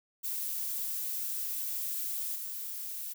violet noise with level steps, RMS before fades -35 / -39 dBFS, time 0.23-3.14 s, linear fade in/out 20 ms, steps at 2.35 s, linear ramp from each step 10 ms, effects none

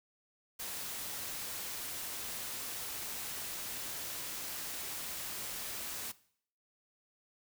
white noise, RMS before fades -41 dBFS, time 0.59-6.12 s, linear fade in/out 10 ms, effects noise-tail reverb RT60 0.6 s tail -19 dB re dry

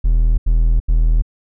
triangle tone bursts, 40.41 Hz, E1, 34 cents flat, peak -8 dBFS, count 3, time 0.04-1.222 s, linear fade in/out 10 ms, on 340 ms, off 81 ms, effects none

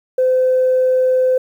sine tone, 513 Hz, C5, 34 cents flat, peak -10 dBFS, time 0.18-1.38 s, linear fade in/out 5 ms, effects tanh soft clip ceiling -7 dBFS + 8-bit

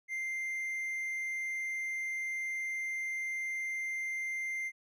triangle tone, 2093 Hz, C7, in tune, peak -32 dBFS, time 0.08-4.72 s, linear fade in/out 50 ms, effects none

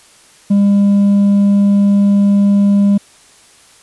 triangle tone with hard clipping, 201.1 Hz, G3, 44 cents sharp, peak -6 dBFS, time 0.5-2.98 s, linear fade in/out 10 ms, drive 1 dB, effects white hiss -45 dBFS RMS until 3.82 s + resampled to 24000 Hz

